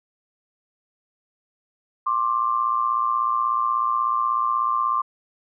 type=tone pair together; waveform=sine; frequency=1058.3 / 1174.7 Hz; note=C6 / D6; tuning=+19 / 0 cents; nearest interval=major second; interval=181 cents; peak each=-22 dBFS; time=2.06-5.02 s; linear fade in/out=10 ms; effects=none